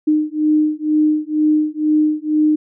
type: beating tone pair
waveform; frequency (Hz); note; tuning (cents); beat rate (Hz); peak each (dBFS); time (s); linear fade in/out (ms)
sine; 304.6 / 306.7; D#4 / D#4; -37 / -25; 2.1; -16; 0.07-2.56; 10
effects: none